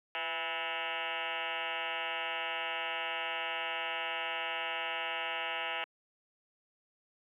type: tone with frequency modulation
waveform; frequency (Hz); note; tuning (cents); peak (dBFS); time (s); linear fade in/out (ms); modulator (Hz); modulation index
sine; 1783; A6; +22; -33; 0.15-5.84; 0; 160; 7.6
effects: high-pass 400 Hz 12 dB/octave + 12-bit